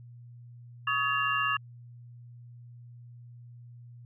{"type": "tone cluster", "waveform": "sine", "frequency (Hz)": [1125, 1260, 1702, 2778], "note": ["C#6", "D#6", "G#6", "F7"], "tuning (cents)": [25, 21, 42, -10], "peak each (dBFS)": -31, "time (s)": [0.87, 1.57], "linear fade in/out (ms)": 5, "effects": ["added 120 Hz sine -46 dBFS peak until 4.05 s"]}